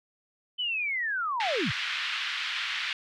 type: linear sweep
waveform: sine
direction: down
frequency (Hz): 3057 to 73.9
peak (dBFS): -27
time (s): 0.58-1.72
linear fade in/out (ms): 20
type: band-pass noise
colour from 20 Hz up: white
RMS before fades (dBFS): -32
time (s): 1.4-2.93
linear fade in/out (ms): 2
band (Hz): 1400 to 3400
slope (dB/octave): 24
effects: none